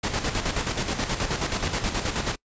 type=noise with tremolo; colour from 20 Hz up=pink; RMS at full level=-25 dBFS; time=0.03-2.36 s; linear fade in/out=10 ms; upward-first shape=square; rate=9.4 Hz; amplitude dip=55%; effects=noise-tail reverb RT60 0.1 s tail -24 dB re dry + resampled to 16000 Hz